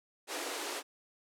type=high-pass noise; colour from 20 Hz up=pink; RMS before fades=-38 dBFS; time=0.27-0.83 s; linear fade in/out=50 ms; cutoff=280 Hz; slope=96 dB/octave; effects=low-pass 11000 Hz 12 dB/octave